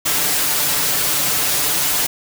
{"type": "noise with comb filter", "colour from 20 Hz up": "white", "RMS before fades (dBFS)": -18, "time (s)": [0.05, 2.07], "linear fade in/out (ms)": 10, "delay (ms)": 6.8, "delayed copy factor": 0.95, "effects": []}